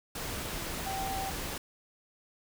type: tone in noise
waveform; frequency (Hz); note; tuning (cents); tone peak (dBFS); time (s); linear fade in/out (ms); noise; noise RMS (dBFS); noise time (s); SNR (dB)
sine; 774; G5; -22; -34; 0.86-1.3; 5; pink; -37; 0.15-1.58; 0
effects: none